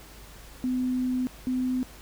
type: tone pair in turn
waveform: sine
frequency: 253.4 / 254.5 Hz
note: B3 / C4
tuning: +45 / -48 cents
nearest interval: unison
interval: 7 cents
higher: second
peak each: -24 dBFS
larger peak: neither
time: 0.64-1.27 / 1.47-1.83 s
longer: first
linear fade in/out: 0 ms
effects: added 50 Hz sine -49 dBFS peak until 2.01 s + pink hiss -49 dBFS RMS until 2.01 s